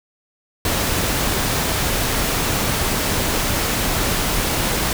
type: noise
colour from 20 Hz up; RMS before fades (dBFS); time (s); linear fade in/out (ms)
pink; -20; 0.65-4.93; 2
effects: none